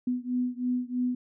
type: beating tone pair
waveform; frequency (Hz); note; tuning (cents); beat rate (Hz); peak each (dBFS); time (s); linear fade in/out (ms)
sine; 247.4 / 250.5; B3 / B3; +3 / +25; 3.1; -29 / -30; 0.07-1.15; 5
effects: none